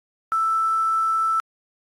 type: tone with quantisation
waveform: sine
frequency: 1322 Hz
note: E6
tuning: 5 cents sharp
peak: -18 dBFS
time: 0.32-1.4 s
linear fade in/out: 0 ms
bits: 7
effects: AAC 32 kbps